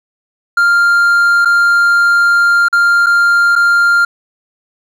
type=tone with dropouts; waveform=triangle; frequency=1396.9 Hz; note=F6; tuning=in tune; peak=-5 dBFS; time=0.57-4.05 s; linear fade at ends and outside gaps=5 ms; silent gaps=1.449-1.455 / 2.685-2.727 / 3.062-3.066 / 3.555-3.56 s; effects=none